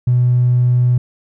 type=tone with tanh clipping; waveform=triangle; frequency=123.47 Hz; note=B2; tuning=in tune; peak=-9 dBFS; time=0.07-0.98 s; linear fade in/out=5 ms; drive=1 dB; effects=none